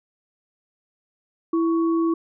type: tone pair together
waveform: sine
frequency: 330.9 / 1115.2 Hz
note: E4 / C#6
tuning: +7 / +10 cents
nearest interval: octave + major sixth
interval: 2103 cents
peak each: -18 / -30 dBFS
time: 1.53-2.14 s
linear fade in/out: 5 ms
effects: none